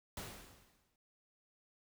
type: noise with exponential decay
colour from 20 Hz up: pink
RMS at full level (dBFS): -43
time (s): 0.17-0.96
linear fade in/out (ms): 2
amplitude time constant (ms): 170
effects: noise-tail reverb RT60 0.1 s tail -25 dB re dry